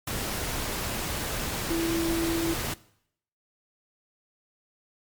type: tone in noise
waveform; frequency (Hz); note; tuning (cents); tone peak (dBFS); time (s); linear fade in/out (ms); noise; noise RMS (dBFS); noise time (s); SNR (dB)
sine; 332; E4; +12; -25; 1.7-2.54; 5; pink; -31; 0.07-2.74; +3
effects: noise-tail reverb RT60 0.7 s tail -20 dB re dry + MP3 96 kbps